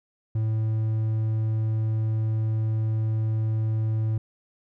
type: tone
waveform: triangle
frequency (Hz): 110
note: A2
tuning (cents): 0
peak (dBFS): -20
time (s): 0.35-4.18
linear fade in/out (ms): 5
effects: none